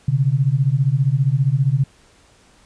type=beating tone pair; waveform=sine; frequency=128.4 / 143.4 Hz; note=C3 / D3; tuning=-32 / -41 cents; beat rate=15 Hz; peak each=-17 dBFS; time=0.08-1.84 s; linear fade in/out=5 ms; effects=pink hiss -53 dBFS RMS until 2.65 s + resampled to 22050 Hz